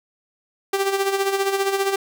sawtooth tone with tremolo, 392 Hz, G4, in tune, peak -13 dBFS, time 0.73-1.96 s, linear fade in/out 5 ms, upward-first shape sine, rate 15 Hz, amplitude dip 60%, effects none

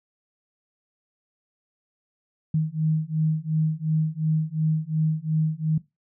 sine beating tone pair, 155.56 / 158.36 Hz, D#3 / D#3, 0 / +31 cents, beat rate 2.8 Hz, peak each -24 / -24 dBFS, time 2.54-5.78 s, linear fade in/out 5 ms, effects noise-tail reverb RT60 0.2 s tail -18 dB re dry

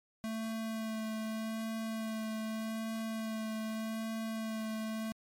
square tone with vibrato, 221.2 Hz, A3, 9 cents sharp, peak -36 dBFS, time 0.24-5.12 s, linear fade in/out 0 ms, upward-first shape sine, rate 0.83 Hz, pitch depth 15 cents each way, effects MP3 64 kbps

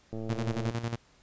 click train, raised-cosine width 2 ms, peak -25 dBFS, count 65, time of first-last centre 0.13-0.707 s, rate 111 Hz
sawtooth tone with tremolo, 116.54 Hz, A#2, in tune, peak -25 dBFS, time 0.29-0.96 s, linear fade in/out 10 ms, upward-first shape square, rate 11 Hz, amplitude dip 65%
effects pink hiss -62 dBFS RMS until 1.22 s + resampled to 16000 Hz

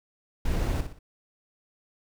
brown noise with echo, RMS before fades -26 dBFS, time 0.45-0.81 s, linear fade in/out 5 ms, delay 60 ms, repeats 3, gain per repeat -8 dB, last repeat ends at 0.99 s, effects none

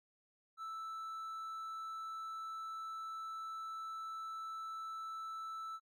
triangle tone, 1318.5 Hz, E6, in tune, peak -40 dBFS, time 0.57-5.8 s, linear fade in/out 50 ms, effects noise-tail reverb RT60 0.1 s tail -23 dB re dry

